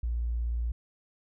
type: tone with tanh clipping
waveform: triangle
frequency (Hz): 58.4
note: A#1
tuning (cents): +4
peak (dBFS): -27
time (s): 0.03-0.72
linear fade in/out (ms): 5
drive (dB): 3
effects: none